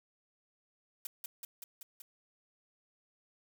blue noise with echo, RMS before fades -40 dBFS, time 1.05-1.07 s, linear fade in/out 2 ms, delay 190 ms, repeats 5, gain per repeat -2 dB, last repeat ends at 2.02 s, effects none

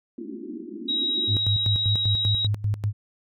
white band-pass noise, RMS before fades -36 dBFS, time 0.18-1.37 s, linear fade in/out 2 ms, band 210 to 370 Hz, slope 96 dB/octave
sine tone, 3827 Hz, A#7, 45 cents sharp, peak -22 dBFS, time 0.88-2.47 s, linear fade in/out 10 ms
sine tone with tremolo, 103.8 Hz, G#2, in tune, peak -20 dBFS, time 1.27-2.93 s, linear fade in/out 50 ms, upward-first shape square, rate 5.1 Hz, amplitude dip 80%
effects none

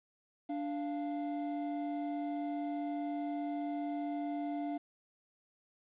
triangle tone pair together, 292.4 / 694 Hz, D4 / F5, -7 / -11 cents, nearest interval octave + minor third, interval 1496 cents, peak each -34 / -38 dBFS, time 0.49-4.78 s, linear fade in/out 10 ms, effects resampled to 8000 Hz + 11-bit

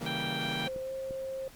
sawtooth chord, C# diminished seventh, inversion none, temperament equal with one note detuned, 138.59 / 162.92 / 196 / 233.1 Hz, C#3 / E3 / G3 / Bb3, 0 / -20 / 0 / 0 cents, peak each -36 / -35 / -39 / -35 dBFS, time 0-0.69 s, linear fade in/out 20 ms
harmonic tone, 784 Hz, G5, in tune, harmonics 1 / 2 / 3 / 4 / 5, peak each -39 / -39 / -39 / -39 / -39 dBFS, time 0.06-0.68 s, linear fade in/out 5 ms
sine tone with pitch glide, 523.3 to 531.2 Hz, C5 to C5, 0 to +26 cents, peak -34 dBFS, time 0.67-1.48 s, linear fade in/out 2 ms, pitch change +26 cents, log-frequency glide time 0.83-0.92 s
clicks, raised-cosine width 3 ms, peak -30 dBFS, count 2, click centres 0.762 / 1.109 s
effects pink hiss -54 dBFS RMS until 1.55 s + Opus 48 kbps

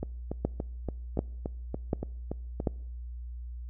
two click trains, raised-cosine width 2 ms, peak -13 / -19 dBFS, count 4 / 10, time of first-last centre 0.45-2.672 / 0.03-2.601 s, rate 1.35 / 3.5 Hz, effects noise-tail reverb RT60 0.8 s tail -25 dB re dry + added 60 Hz sine -37 dBFS peak until 3.69 s

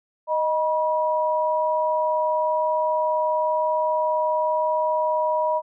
sine tone pair together, 622 / 967 Hz, D#5 / B5, -1 / -37 cents, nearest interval minor sixth, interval 764 cents, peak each -22 dBFS, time 0.27-5.62 s, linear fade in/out 50 ms, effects none

